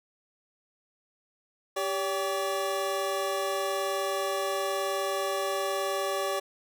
25% pulse tone pair together, 393 / 570 Hz, G4 / C#5, +4 / +48 cents, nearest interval tritone, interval 644 cents, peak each -28 / -26 dBFS, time 1.76-6.4 s, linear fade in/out 10 ms, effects none

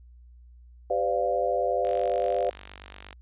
sine chord, G dominant seventh, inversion none, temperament equal with one note detuned, 392 / 506.9 / 587.3 / 698.5 Hz, G4 / B4 / D5 / F5, 0 / +45 / 0 / 0 cents, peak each -32 / -27 / -28 / -28 dBFS, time 0.9-2.5 s, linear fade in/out 5 ms
click train, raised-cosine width 0.2 ms, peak -24 dBFS, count 63, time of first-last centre 1.85-3.128 s, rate 48.5 Hz
effects added 60 Hz sine -48 dBFS peak until 3.21 s + resampled to 8000 Hz

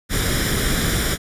pink noise with comb filter, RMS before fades -20 dBFS, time 0.09-1.18 s, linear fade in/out 50 ms, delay 0.56 ms, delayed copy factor +0.65, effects resampled to 32000 Hz

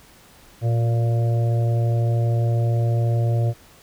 harmonic tone with a mistuned harmonic, 116.54 Hz, A#2, in tune, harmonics 1 / 3 / 4 / 5 / 6, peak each -17 / -33 / -35 / -32 / -35 dBFS, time 0.61-3.54 s, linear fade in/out 50 ms, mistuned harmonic 3, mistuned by +28 cents, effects pink hiss -50 dBFS RMS until 3.82 s

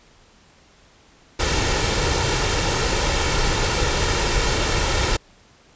pink noise with comb filter, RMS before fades -20 dBFS, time 1.39-5.17 s, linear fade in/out 10 ms, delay 2.2 ms, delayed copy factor +0.5, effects pink hiss -53 dBFS RMS until 5.75 s + resampled to 16000 Hz

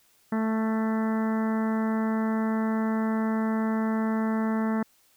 harmonic tone with a mistuned harmonic, 220.6 Hz, A3, 5 cents sharp, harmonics 1 / 2 / 3 / 4 / 5 / 6 / 7 / 8 / 9, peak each -24 / -35 / -37 / -37 / -40 / -40 / -46 / -42 / -47 dBFS, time 0.32-4.83 s, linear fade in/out 5 ms, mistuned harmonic 6, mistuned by +16 cents, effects white hiss -63 dBFS RMS until 5.16 s

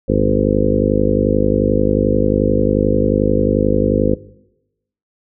harmonic tone with a mistuned harmonic, 51.3 Hz, G#1, 21 cents flat, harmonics 1 / 2 / 3 / 4 / 5 / 6 / 7 / 8 / 9 / 10, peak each -21 / -21 / -24 / -20 / -20 / -22 / -23 / -24 / -20 / -20 dBFS, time 0.08-4.15 s, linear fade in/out 10 ms, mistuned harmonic 2, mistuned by -38 cents, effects noise-tail reverb RT60 0.9 s tail -19 dB re dry

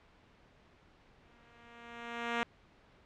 5% pulse tone with exponential growth, 235.1 Hz, A#3, 15 cents sharp, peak -18 dBFS, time 1.23-2.43 s, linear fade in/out 0 ms, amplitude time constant 260 ms, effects pink hiss -63 dBFS RMS until 3.05 s + low-pass 3000 Hz 12 dB/octave

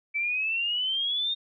sine exponential sweep, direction up, 2302 to 3689 Hz, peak -25 dBFS, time 0.14-1.35 s, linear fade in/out 20 ms, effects none

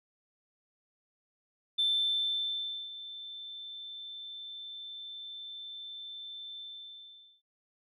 sine tone with ADSR envelope, 3544 Hz, A7, 12 cents sharp, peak -24 dBFS, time 1.78-7.42 s, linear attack 13 ms, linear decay 1100 ms, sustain -17 dB, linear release 830 ms, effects tanh soft clip ceiling -21 dBFS

